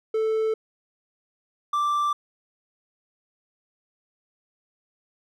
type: tone pair in turn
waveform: triangle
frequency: 440 / 1174.7 Hz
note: A4 / D6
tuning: 0 / 0 cents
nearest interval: octave + perfect fourth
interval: 1700 cents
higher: second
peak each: -19 dBFS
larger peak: neither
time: 0.14-0.54 / 1.73-2.13 s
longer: neither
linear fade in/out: 5 ms
effects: none